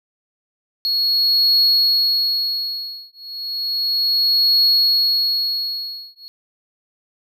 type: tone with tremolo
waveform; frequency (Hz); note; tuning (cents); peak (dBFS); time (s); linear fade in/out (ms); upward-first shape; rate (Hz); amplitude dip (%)
triangle; 4330; C#8; -41; -10; 0.85-6.28; 0; triangle; 0.33; 100
effects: none

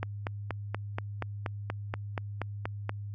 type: click train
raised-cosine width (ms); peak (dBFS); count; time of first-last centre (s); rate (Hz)
0.5; -17; 13; 0.03-2.894; 4.19
effects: added 102 Hz sine -36 dBFS peak until 3.14 s

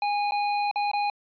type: tone with dropouts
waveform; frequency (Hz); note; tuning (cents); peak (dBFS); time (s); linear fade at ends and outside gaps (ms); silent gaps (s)
square; 822; G#5; -18; -24; 0.02-1.1; 2; 0.31-0.32 / 0.713-0.758 / 0.915-0.934
effects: resampled to 11025 Hz

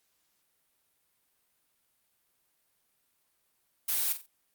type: noise with echo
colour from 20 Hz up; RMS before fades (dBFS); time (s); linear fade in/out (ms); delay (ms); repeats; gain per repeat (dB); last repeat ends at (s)
blue; -29; 3.88-4.13; 10; 45; 3; -10; 4.265
effects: white hiss -74 dBFS RMS until 4.54 s + Opus 48 kbps

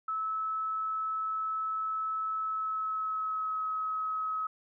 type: tone with pitch glide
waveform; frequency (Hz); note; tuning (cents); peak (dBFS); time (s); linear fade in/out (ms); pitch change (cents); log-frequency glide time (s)
sine; 1301 to 1279.4; E6 to D#6; -23 to +48; -30; 0.08-4.47; 5; -29; 2.39-3.65
effects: none

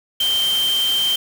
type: tone in noise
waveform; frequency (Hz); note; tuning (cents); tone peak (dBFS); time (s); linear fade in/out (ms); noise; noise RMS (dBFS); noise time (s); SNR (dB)
sine; 3136; G7; 0; -16; 0.2-1.16; 5; white; -28; 0.2-1.16; +9
effects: none

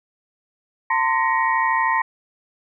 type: tone cluster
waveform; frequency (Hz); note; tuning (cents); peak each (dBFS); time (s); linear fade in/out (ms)
sine; 903 / 1036 / 1883 / 2236; A5 / C6 / A#6 / C#7; +45 / -17 / +17 / +14; -21 / -21 / -22 / -30; 0.9-2.02; 5
effects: none

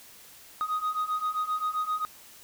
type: beating tone pair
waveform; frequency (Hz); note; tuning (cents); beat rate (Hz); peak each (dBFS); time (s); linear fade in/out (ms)
sine; 1244.5 / 1252.1; D#6 / D#6; 0 / +11; 7.6; -29 / -27; 0.61-2.05; 0
effects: tanh soft clip ceiling -24 dBFS + white hiss -51 dBFS RMS until 2.43 s

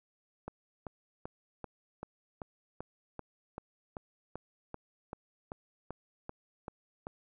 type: click train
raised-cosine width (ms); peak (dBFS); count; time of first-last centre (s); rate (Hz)
1; -26; 18; 0.48-7.069; 2.58
effects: none

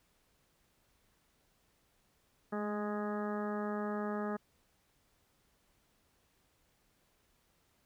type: harmonic tone with a mistuned harmonic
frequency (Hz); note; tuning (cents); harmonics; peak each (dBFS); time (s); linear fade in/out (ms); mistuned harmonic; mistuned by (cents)
208; G#3; +3; 1 / 2 / 3 / 4 / 5 / 6 / 7 / 8 / 9; -37 / -40 / -43 / -45 / -51 / -44 / -55 / -49 / -58; 2.52-4.37; 10; 1; +21
effects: pink hiss -73 dBFS RMS until 7.85 s

